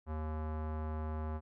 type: tone with low-pass filter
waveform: square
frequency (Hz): 77.78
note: D#2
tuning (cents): 0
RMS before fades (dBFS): -38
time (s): 0.06-1.41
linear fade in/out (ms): 50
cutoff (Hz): 1100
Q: 1.8
effects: none